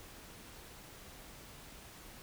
silence, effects pink hiss -53 dBFS RMS until 2.22 s

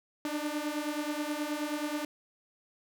sawtooth beating tone pair, 293.7 / 303.1 Hz, D4 / D#4, 0 / -45 cents, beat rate 9.4 Hz, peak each -31 dBFS, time 0.25-2.05 s, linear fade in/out 2 ms, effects none

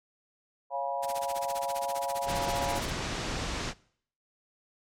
sine chord, C# dominant seventh, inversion none, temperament equal with one note detuned, 554.4 / 698.5 / 830.6 / 969.1 Hz, C#5 / E#5 / G#5 / B5, 0 / 0 / 0 / -33 cents, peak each -35 / -34 / -36 / -35 dBFS, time 0.7-2.82 s, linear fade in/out 50 ms
white noise with tremolo, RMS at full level -37 dBFS, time 1.02-2.91 s, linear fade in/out 20 ms, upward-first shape sine, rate 15 Hz, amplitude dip 100%
pink low-pass noise, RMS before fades -34 dBFS, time 2.25-3.74 s, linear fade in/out 50 ms, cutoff 7200 Hz, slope 24 dB/octave
effects noise-tail reverb RT60 0.6 s tail -22 dB re dry + low-pass 12000 Hz 12 dB/octave

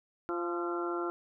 harmonic tone with a mistuned harmonic, 173.5 Hz, F3, 11 cents flat, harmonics 2 / 3 / 4 / 5 / 6 / 7 / 8, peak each -33 / -44 / -42 / -45 / -44 / -46 / -38 dBFS, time 0.29-1.1 s, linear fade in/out 0 ms, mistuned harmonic 8, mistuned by -31 cents, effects none

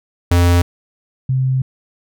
square / sine tone pair in turn, 87.31 / 130.82 Hz, F2 / C3, 0 / 0 cents, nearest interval perfect fifth, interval 700 cents, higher second, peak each -10 / -13 dBFS, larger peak first, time 0.31-0.62 / 1.29-1.62 s, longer second, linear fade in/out 5 ms, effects none

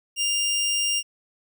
20% pulse tone, 2800 Hz, F7, 4 cents sharp, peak -17 dBFS, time 0.16-1.03 s, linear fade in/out 50 ms, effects none

